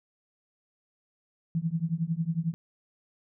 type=tone with tremolo; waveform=sine; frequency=164.81 Hz; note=E3; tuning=in tune; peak=-22 dBFS; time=1.55-2.54 s; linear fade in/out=0 ms; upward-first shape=triangle; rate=11 Hz; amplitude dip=100%; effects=none